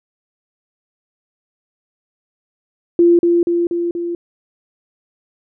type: tone with echo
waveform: sine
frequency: 344.1 Hz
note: F4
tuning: 26 cents flat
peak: -7 dBFS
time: 2.99-3.19 s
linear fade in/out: 2 ms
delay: 240 ms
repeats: 4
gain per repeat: -3 dB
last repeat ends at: 4.15 s
effects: none